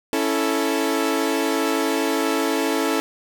sawtooth chord, A major, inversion first, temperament equal, 277.2 / 329.6 / 440 Hz, C#4 / E4 / A4, 0 / 0 / 0 cents, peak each -20 dBFS, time 0.13-3 s, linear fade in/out 0 ms, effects none

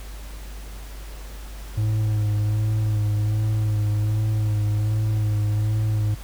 triangle tone with vibrato, 106.4 Hz, G#2, 42 cents sharp, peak -17 dBFS, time 1.77-6.15 s, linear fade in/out 10 ms, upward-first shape sine, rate 1.3 Hz, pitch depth 30 cents each way, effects added 50 Hz sine -34 dBFS peak until 6.23 s + pink hiss -44 dBFS RMS until 6.23 s

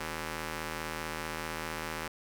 5% pulse ring-modulated tone, 160.4 Hz, E3, 47 cents flat, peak -21 dBFS, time 0-2.08 s, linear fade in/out 5 ms, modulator 684 Hz, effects none

